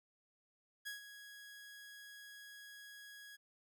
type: tone with ADSR envelope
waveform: sawtooth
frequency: 1661.2 Hz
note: G#6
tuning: in tune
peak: -38 dBFS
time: 0.85-3.37 s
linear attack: 21 ms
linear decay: 130 ms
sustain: -11 dB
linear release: 21 ms
effects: none